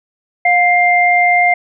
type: tone pair together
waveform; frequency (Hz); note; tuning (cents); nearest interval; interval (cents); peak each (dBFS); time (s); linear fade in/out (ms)
sine; 710 / 2101; F5 / C7; +28 / +7; octave + perfect fifth; 1879; -11; 0.45-1.54; 5
effects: none